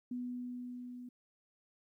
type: tone with level ramp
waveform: sine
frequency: 246.9 Hz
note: B3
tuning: in tune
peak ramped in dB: -36 to -45 dBFS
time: 0.11-1.09 s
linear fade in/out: 5 ms
effects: 13-bit